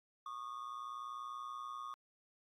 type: ring-modulated tone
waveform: triangle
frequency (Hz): 1163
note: D6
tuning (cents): -17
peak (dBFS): -38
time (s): 0.26-1.94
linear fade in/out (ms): 0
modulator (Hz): 60.2
effects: AAC 64 kbps